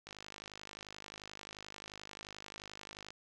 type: click train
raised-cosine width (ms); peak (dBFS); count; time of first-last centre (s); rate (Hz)
0.2; -29; 157; 0.07-3.105; 51.4
effects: none